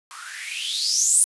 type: noise with band-pass filter sweep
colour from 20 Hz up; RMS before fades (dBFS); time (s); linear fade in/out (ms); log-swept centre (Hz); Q
violet; -23; 0.11-1.24; 0; 1100 to 9500; 9
effects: resampled to 24000 Hz